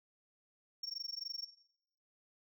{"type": "tone with amplitude modulation", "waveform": "sine", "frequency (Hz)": 5500, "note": "F8", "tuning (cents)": -27, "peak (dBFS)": -34, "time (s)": [0.83, 1.45], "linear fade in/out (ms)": 5, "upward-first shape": "sine", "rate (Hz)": 23.5, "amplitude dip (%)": 95, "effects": ["noise-tail reverb RT60 0.7 s tail -18 dB re dry", "tanh soft clip ceiling -36 dBFS"]}